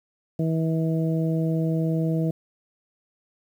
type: harmonic tone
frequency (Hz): 161.5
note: E3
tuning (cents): -35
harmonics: 1 / 2 / 3 / 4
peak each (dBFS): -22 / -28 / -32 / -34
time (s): 0.39-2.31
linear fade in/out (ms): 5
effects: 9-bit